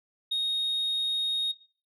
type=tone; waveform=sine; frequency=3729 Hz; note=A#7; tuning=in tune; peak=-23 dBFS; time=0.31-1.52 s; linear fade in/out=10 ms; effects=noise-tail reverb RT60 0.4 s tail -19 dB re dry + tanh soft clip ceiling -24 dBFS